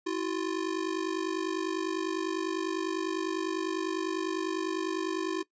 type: ring-modulated tone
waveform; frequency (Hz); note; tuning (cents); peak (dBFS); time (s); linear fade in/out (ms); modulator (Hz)
square; 350.1; F4; +4; -27; 0.06-5.43; 10; 25
effects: noise-tail reverb RT60 0.1 s tail -19 dB re dry + resampled to 16000 Hz